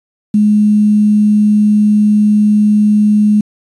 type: tone with quantisation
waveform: sine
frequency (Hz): 210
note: G#3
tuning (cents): +19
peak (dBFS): -6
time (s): 0.34-3.41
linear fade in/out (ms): 5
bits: 6
effects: resampled to 24000 Hz